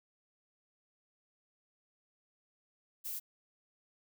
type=noise; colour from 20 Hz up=violet; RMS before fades=-40 dBFS; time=3.04-3.2 s; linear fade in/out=20 ms; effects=none